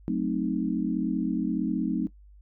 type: chord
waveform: sine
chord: F# diminished seventh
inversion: none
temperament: equal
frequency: 185 / 220 / 261.6 / 311.1 Hz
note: F#3 / A3 / C4 / Eb4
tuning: 0 / 0 / 0 / 0 cents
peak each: -30 dBFS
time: 0.08-2.07 s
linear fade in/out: 0 ms
effects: noise-tail reverb RT60 0.1 s tail -17 dB re dry + added 50 Hz sine -49 dBFS peak until 2.41 s